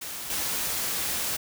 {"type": "noise with level steps", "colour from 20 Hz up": "white", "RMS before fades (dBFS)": [-36, -29], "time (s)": [0.01, 1.37], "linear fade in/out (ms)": 10, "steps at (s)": 0.3, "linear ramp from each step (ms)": 2, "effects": []}